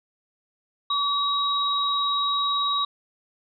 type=tone pair together; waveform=sine; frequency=1139 / 3820 Hz; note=C#6 / A#7; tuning=+47 / +42 cents; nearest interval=octave + major sixth; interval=2095 cents; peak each=-24 dBFS; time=0.9-2.85 s; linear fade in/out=5 ms; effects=none